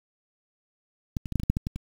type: clicks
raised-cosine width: 5 ms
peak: -16 / -22 / -19 / -10 / -21 / -18 / -8 / -13 / -17 / -21 dBFS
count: 10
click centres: 1.168 / 1.258 / 1.323 / 1.357 / 1.399 / 1.434 / 1.5 / 1.569 / 1.669 / 1.76 s
effects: 7-bit